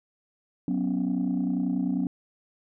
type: chord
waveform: sine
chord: F# suspended fourth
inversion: none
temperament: equal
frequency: 185 / 246.9 / 277.2 Hz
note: F#3 / B3 / C#4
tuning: 0 / 0 / 0 cents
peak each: -27 dBFS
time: 0.68-2.07 s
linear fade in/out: 2 ms
effects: tanh soft clip ceiling -19 dBFS